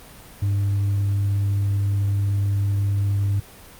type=tone with tanh clipping; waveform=sine; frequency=100 Hz; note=G2; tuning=35 cents sharp; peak=-19 dBFS; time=0.42-3.4 s; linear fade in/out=5 ms; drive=2 dB; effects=pink hiss -44 dBFS RMS until 3.79 s + Opus 32 kbps